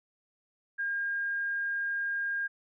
sine tone, 1614 Hz, G#6, 50 cents flat, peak -29 dBFS, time 0.78-2.48 s, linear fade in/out 20 ms, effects none

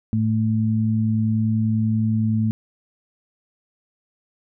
sine tone pair together, 109.56 / 220 Hz, A2 / A3, -7 / 0 cents, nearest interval octave, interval 1207 cents, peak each -20 dBFS, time 0.13-2.51 s, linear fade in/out 0 ms, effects none

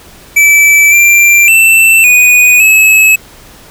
square tone with pitch steps, 2313 / 2366 / 2672 / 2474 / 2583 Hz, D7 / D7 / E7 / D#7 / E7, -27 / +12 / +23 / -10 / -36 cents, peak -3 dBFS, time 0.36-3.16 s, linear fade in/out 10 ms, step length 560 ms, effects pink hiss -36 dBFS RMS until 3.7 s

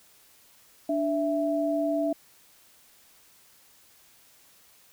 sine tone pair together, 293.5 / 661 Hz, D4 / E5, -1 / +5 cents, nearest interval octave + major second, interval 1406 cents, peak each -27 / -26 dBFS, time 0.89-2.13 s, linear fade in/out 5 ms, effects white hiss -58 dBFS RMS until 4.92 s

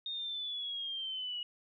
sine linear sweep, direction down, 3700 to 2900 Hz, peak -36 dBFS, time 0.06-1.43 s, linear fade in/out 2 ms, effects none

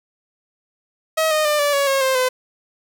sawtooth tone with pitch steps, 637 / 617.1 / 597.8 / 579.1 / 561 / 543.4 / 526.4 / 510 Hz, D#5 / D#5 / D5 / D5 / C#5 / C#5 / C5 / C5, +41 / -14 / +31 / -24 / +21 / -35 / +10 / -44 cents, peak -12 dBFS, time 1.17-2.29 s, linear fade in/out 10 ms, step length 140 ms, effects none

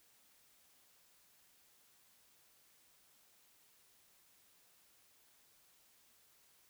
silence, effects white hiss -69 dBFS RMS until 6.69 s

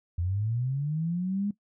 sine linear sweep, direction up, 82.9 to 207.8 Hz, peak -26 dBFS, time 0.18-1.51 s, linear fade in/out 5 ms, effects noise-tail reverb RT60 0.1 s tail -18 dB re dry

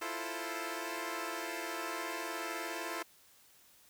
10% pulse chord, F major seventh, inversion third, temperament equal, 329.6 / 349.2 / 440 / 523.3 Hz, E4 / F4 / A4 / C5, 0 / 0 / 0 / 0 cents, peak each -33 / -35 / -35 / -37 dBFS, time 0.01-3.03 s, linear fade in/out 10 ms, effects white hiss -63 dBFS RMS until 3.89 s

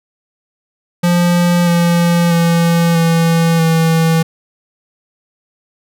square tone with pitch steps, 174.61 / 171.71 / 168.86 / 166.05 / 163.29 Hz, F3 / F3 / E3 / E3 / E3, 0 / -29 / +42 / +13 / -16 cents, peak -10 dBFS, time 1.03-4.23 s, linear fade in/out 10 ms, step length 640 ms, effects none

